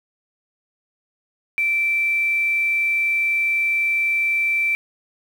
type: tone with quantisation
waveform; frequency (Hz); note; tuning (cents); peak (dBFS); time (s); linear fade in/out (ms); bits
sine; 2336; D7; -10; -17; 1.58-4.75; 0; 7
effects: none